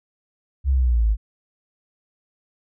sine linear sweep, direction down, 69.8 to 50.7 Hz, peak -15 dBFS, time 0.64-1.17 s, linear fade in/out 50 ms, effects none

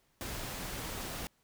pink noise, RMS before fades -40 dBFS, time 0.21-1.27 s, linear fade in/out 0 ms, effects pink hiss -72 dBFS RMS until 1.43 s

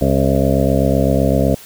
harmonic tone with a mistuned harmonic, 67.9 Hz, C#2, 35 cents flat, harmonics 1 / 2 / 3 / 4 / 6 / 7 / 8 / 9 / 10, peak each -19 / -18 / -19 / -19 / -24 / -23 / -20 / -23 / -24 dBFS, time 0.01-1.55 s, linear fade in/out 5 ms, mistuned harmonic 10, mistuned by -30 cents, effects white hiss -39 dBFS RMS until 1.65 s

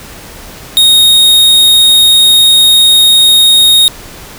45% pulse tone, 3729 Hz, A#7, in tune, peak -3 dBFS, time 0.77-3.88 s, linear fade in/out 0 ms, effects pink hiss -30 dBFS RMS until 4.38 s

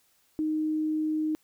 sine tone, 310.2 Hz, D#4, 5 cents flat, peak -25 dBFS, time 0.39-1.35 s, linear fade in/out 0 ms, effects white hiss -67 dBFS RMS until 1.43 s

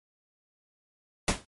pink noise with exponential decay, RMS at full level -20 dBFS, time 1.28-1.45 s, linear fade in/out 2 ms, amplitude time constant 35 ms, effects MP3 48 kbps

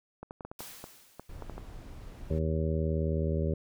clicks, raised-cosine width 1 ms, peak -27 dBFS, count 11, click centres 0.23 / 0.309 / 0.408 / 0.45 / 0.515 / 0.606 / 0.841 / 1.196 / 1.423 / 1.497 / 1.58 s
white noise with exponential decay, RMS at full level -43 dBFS, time 0.59-1.74 s, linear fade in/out 2 ms, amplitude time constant 250 ms
brown noise, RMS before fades -44 dBFS, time 1.29-2.39 s, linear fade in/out 5 ms
harmonic tone, 79.4 Hz, D#2, 36 cents sharp, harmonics 1 / 2 / 3 / 4 / 5 / 6 / 7, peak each -30 / -32 / -38 / -42 / -36 / -40 / -38 dBFS, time 2.3-3.54 s, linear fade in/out 5 ms
effects none

